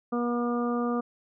harmonic tone with a mistuned harmonic, 240 Hz, B3, 49 cents flat, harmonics 1 / 2 / 3 / 4 / 5 / 6, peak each -27 / -31 / -36 / -44 / -34 / -47 dBFS, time 0.12-1.01 s, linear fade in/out 10 ms, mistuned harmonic 6, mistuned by -17 cents, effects none

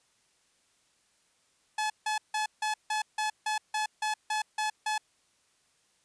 sawtooth tone bursts, 857 Hz, A5, 46 cents flat, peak -24 dBFS, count 12, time 1.78-4.98 s, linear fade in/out 5 ms, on 120 ms, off 160 ms, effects white hiss -69 dBFS RMS until 6.04 s + resampled to 22050 Hz

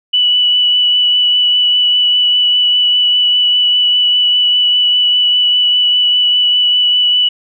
sine tone with vibrato, 2960 Hz, F#7, in tune, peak -8 dBFS, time 0.13-7.29 s, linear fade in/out 10 ms, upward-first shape sine, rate 5 Hz, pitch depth 11 cents each way, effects none

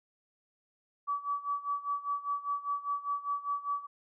sine tone with tremolo, 1146 Hz, D6, 43 cents flat, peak -28 dBFS, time 1.07-3.87 s, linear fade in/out 20 ms, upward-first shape sine, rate 5 Hz, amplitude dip 85%, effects none

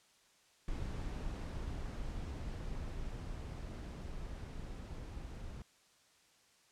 brown noise with level ramp, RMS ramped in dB -40 to -46 dBFS, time 0.68-5.62 s, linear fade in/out 2 ms, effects white hiss -68 dBFS RMS until 6.71 s + low-pass 8000 Hz 12 dB/octave

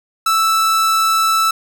45% pulse tone, 1318.5 Hz, E6, in tune, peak -12 dBFS, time 0.26-1.51 s, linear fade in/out 5 ms, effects none

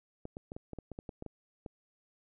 clicks, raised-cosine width 2 ms, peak -28 dBFS, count 12, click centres 0.254 / 0.369 / 0.519 / 0.565 / 0.733 / 0.787 / 0.917 / 0.989 / 1.092 / 1.224 / 1.263 / 1.662 s, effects none

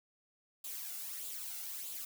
blue noise with flanger, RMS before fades -43 dBFS, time 0.64-2.05 s, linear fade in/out 5 ms, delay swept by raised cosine 0.26 to 1.46 ms, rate 1.6 Hz, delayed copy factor +0.55, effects none

